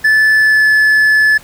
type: tone with pitch glide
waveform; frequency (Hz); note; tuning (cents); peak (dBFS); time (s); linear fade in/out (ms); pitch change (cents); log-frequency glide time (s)
triangle; 1742 to 1728; A6 to A6; -18 to -32; -5; 0.04-1.38; 10; -14; 0.35-0.67
effects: pink hiss -39 dBFS RMS until 1.43 s